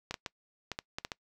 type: clicks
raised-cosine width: 0.2 ms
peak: -18 dBFS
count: 8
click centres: 0.11 / 0.142 / 0.262 / 0.717 / 0.789 / 0.985 / 1.049 / 1.118 s
effects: noise-tail reverb RT60 0.1 s tail -24 dB re dry